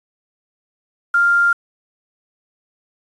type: tone with quantisation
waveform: sine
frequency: 1396.9 Hz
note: F6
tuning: in tune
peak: -11 dBFS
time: 1.14-1.53 s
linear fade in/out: 5 ms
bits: 6
effects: resampled to 22050 Hz